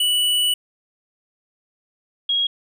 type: tone pair in turn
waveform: square / sine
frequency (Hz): 2955 / 3291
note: F#7 / G#7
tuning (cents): -3 / -16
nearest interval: major second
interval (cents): 187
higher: second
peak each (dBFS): -17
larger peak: neither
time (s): 0-0.54 / 2.29-2.47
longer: first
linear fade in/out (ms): 5
effects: none

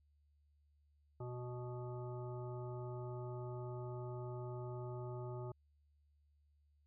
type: harmonic tone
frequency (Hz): 123.47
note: B2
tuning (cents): 0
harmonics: 1 / 3 / 5 / 7 / 9 / 10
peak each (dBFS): -44 / -48 / -53 / -55 / -63 / -59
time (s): 1.2-5.52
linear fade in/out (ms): 5
effects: added 73 Hz sine -70 dBFS peak until 6.86 s

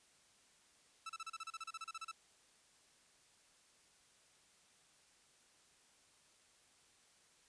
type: tone bursts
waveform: sawtooth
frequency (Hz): 1318.5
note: E6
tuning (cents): 0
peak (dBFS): -40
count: 16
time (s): 1.06-2.115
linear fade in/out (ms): 5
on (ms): 35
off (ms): 33
effects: white hiss -69 dBFS RMS until 7.48 s + resampled to 22050 Hz

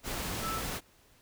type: tone in noise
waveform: sine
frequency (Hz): 1318.5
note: E6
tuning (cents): 0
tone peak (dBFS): -34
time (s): 0.41-0.62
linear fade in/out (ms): 50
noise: pink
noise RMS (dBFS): -36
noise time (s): 0.03-0.81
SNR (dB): -1
effects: pink hiss -63 dBFS RMS until 1.21 s

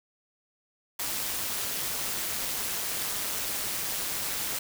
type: noise with amplitude modulation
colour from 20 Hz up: white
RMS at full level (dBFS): -29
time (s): 0.99-4.59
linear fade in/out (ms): 5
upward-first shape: sine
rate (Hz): 204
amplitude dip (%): 60
effects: none

